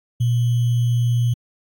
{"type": "tone with sample-and-hold", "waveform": "sine", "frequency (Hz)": 120, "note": "B2", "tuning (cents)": -49, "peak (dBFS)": -15, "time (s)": [0.2, 1.34], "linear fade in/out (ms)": 10, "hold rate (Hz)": 3150, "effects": ["AAC 64 kbps"]}